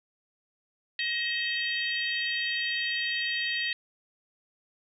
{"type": "harmonic tone with a mistuned harmonic", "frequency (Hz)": 629, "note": "D#5", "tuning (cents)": 19, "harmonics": [3, 4, 5, 6, 7], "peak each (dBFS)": [-31, -33, -35, -37, -38], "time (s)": [0.99, 3.73], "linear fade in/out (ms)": 2, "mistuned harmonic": 4, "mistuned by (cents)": 55, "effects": []}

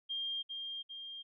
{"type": "tone with echo", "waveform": "sine", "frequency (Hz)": 3205, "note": "G7", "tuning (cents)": 38, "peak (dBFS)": -35, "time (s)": [0.09, 0.43], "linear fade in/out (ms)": 20, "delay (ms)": 400, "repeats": 2, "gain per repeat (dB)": -4, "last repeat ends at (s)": 1.23, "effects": []}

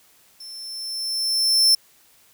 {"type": "tone with level ramp", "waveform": "40% pulse", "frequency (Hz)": 5340, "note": "E8", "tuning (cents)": 22, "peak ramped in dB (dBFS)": [-36, -11], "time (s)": [0.4, 1.75], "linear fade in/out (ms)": 5, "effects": ["white hiss -56 dBFS RMS until 2.33 s"]}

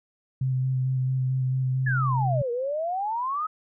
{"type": "tone with vibrato", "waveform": "sine", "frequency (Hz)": 130, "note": "C3", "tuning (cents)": -11, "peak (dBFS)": -22, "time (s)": [0.41, 2.42], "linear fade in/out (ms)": 5, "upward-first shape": "square", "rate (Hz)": 4.5, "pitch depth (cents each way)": 13}
{"type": "exponential two-way sweep", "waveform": "sine", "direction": "down then up", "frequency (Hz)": [1760, 466.2, 1291], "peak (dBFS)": -25, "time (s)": [1.86, 3.47], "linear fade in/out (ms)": 10, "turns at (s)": 2.51}
{"effects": []}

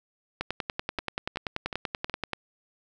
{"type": "two click trains", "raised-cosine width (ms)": 0.3, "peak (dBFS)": [-13, -18], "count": [21, 4], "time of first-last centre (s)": [[0.41, 2.333], [0.99, 2.097]], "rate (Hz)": [10.4, 2.71], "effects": []}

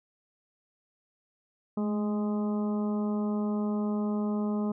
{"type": "harmonic tone with a mistuned harmonic", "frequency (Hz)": 207.7, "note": "G#3", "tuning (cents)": 0, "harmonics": [1, 2, 3, 4, 5, 6], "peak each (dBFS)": [-27, -36, -41, -44, -45, -47], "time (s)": [1.77, 4.72], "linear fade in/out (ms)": 5, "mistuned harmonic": 1, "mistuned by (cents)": 31, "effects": []}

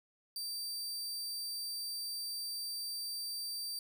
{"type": "tone", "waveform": "sawtooth", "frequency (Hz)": 4664, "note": "D8", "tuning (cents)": -13, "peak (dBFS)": -35, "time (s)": [0.36, 3.79], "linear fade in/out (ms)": 2, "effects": []}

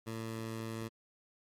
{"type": "tone", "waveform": "15% pulse", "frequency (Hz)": 112.6, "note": "A2", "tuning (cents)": 40, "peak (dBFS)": -32, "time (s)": [0.06, 0.89], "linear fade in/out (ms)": 20, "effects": ["MP3 64 kbps"]}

